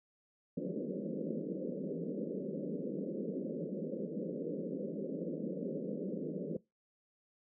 pink band-pass noise, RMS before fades -39 dBFS, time 0.57-6.57 s, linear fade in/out 5 ms, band 160 to 560 Hz, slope 96 dB/octave, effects noise-tail reverb RT60 0.2 s tail -21 dB re dry

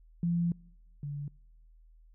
sine tone pair in turn, 171.2 / 143.96 Hz, F3 / D3, -34 / -34 cents, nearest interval minor third, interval 300 cents, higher first, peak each -26 / -34 dBFS, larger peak first, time 0.23-0.52 / 1.03-1.28 s, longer first, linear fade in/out 2 ms, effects noise-tail reverb RT60 0.9 s tail -26 dB re dry + added 40 Hz sine -55 dBFS peak until 2.14 s

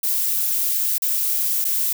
violet noise with dropouts, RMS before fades -21 dBFS, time 0.03-1.93 s, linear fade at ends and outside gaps 5 ms, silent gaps 0.982-1.02 / 1.644-1.65 s, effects none

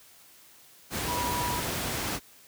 sine tone in noise, 973 Hz, B5, 26 cents flat, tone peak -30 dBFS, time 1.06-1.62 s, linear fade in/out 50 ms, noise pink, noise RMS -31 dBFS, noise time 0.9-2.2 s, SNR -2 dB, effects white hiss -55 dBFS RMS until 2.47 s + high-pass 60 Hz 12 dB/octave

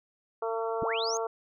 harmonic tone, 226.3 Hz, A3, 49 cents sharp, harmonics 2 / 3 / 4 / 5 / 6, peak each -31 / -35 / -37 / -39 / -41 dBFS, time 0.42-1.27 s, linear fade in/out 5 ms
sine linear sweep, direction up, 56.4 to 6645 Hz, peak -31 dBFS, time 0.82-1.17 s, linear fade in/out 0 ms
effects none

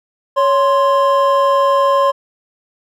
triangle tone pair together, 557.1 / 1048 Hz, C#5 / C6, +9 / +2 cents, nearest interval major seventh, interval 1093 cents, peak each -11 dBFS, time 0.36-2.12 s, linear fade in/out 20 ms, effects none

